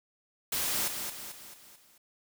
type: noise with echo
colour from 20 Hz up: white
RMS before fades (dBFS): -31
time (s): 0.52-0.88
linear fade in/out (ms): 5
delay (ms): 220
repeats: 5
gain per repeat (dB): -6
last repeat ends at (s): 1.98
effects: none